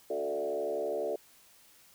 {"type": "tone with frequency modulation", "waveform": "sine", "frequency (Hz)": 513, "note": "C5", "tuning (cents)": -34, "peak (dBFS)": -30, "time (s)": [0.1, 1.16], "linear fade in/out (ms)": 5, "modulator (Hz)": 71.8, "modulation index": 2.1, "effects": ["white hiss -60 dBFS RMS until 1.94 s"]}